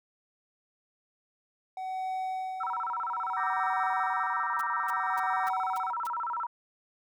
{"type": "tone with tremolo", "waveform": "triangle", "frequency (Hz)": 752, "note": "F#5", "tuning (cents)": 28, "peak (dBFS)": -28, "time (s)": [1.77, 5.91], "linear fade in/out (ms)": 2, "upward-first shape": "sine", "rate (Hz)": 0.61, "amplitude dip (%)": 85}
{"type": "tone with vibrato", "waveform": "sine", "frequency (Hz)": 1128, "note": "C#6", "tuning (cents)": 30, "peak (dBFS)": -30, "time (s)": [2.6, 6.47], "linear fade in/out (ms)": 10, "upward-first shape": "square", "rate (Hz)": 15, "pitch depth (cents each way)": 290}
{"type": "chord", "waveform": "sine", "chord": "E half-diminished seventh", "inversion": "third", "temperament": "equal with one note detuned", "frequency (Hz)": [1174.7, 1318.5, 1568, 1853.9], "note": ["D6", "E6", "G6", "Bb6"], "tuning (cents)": [0, 0, 0, -10], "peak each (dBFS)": [-34, -40, -37, -38], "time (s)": [3.37, 5.49], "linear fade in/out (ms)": 5}
{"type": "noise bursts", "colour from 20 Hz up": "white", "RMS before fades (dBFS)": -46, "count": 6, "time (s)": [4.59, 6.072], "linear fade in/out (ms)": 2, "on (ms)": 22, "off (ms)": 270}
{"effects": []}